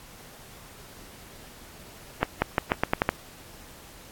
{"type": "accelerating click train", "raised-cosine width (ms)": 0.5, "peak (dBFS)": -5, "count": 8, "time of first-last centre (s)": [2.23, 3.091], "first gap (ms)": 190, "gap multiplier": 0.85, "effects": ["pink hiss -48 dBFS RMS until 4.11 s", "AAC 64 kbps"]}